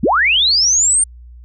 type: linear sweep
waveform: sine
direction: up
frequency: 141.9 to 8960 Hz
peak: -10 dBFS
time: 0.03-1.04 s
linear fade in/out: 5 ms
effects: added 60 Hz sine -35 dBFS peak until 1.44 s